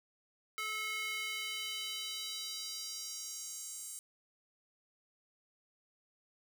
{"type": "tone with high-pass filter sweep", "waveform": "square", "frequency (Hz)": 433.4, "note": "A4", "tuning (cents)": -26, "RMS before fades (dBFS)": -41, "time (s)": [0.58, 3.99], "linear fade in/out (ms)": 0, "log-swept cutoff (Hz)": [1700, 8300], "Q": 2.5, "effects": []}